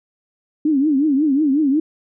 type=tone with vibrato; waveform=sine; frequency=288.6 Hz; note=D4; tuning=30 cents flat; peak=-13 dBFS; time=0.65-1.8 s; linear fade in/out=5 ms; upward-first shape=triangle; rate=5.5 Hz; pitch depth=190 cents each way; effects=none